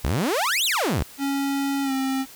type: exponential two-way sweep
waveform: sawtooth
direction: up then down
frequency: 54.2 to 4112 to 54.2 Hz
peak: -17 dBFS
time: 0.04-1.03 s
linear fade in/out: 5 ms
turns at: 0.65 s
type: tone with pitch glide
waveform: square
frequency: 277.2 to 266.4 Hz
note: C#4 to C4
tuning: 0 to +31 cents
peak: -23 dBFS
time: 1.18-2.26 s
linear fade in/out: 50 ms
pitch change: -69 cents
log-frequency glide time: 1.83-1.92 s
effects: white hiss -45 dBFS RMS until 2.35 s